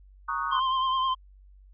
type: chord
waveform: sine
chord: D# minor seventh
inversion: second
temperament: equal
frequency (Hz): 932.3 / 1108.7 / 1244.5 / 1480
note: A#5 / C#6 / D#6 / F#6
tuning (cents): 0 / 0 / 0 / 0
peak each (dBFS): -35 / -31 / -31 / -35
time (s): 0.28-0.6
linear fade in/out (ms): 10
type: tone with vibrato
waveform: square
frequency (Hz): 1046.5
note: C6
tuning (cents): 0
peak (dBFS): -24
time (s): 0.51-1.15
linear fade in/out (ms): 20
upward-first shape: triangle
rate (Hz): 9.6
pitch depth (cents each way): 39
effects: added 48 Hz sine -50 dBFS peak until 1.73 s + resampled to 8000 Hz